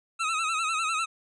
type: tone with vibrato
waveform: 25% pulse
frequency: 1298 Hz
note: E6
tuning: 27 cents flat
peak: -22 dBFS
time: 0.19-1.06 s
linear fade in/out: 20 ms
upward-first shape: sine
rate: 10 Hz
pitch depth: 75 cents each way
effects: resampled to 22050 Hz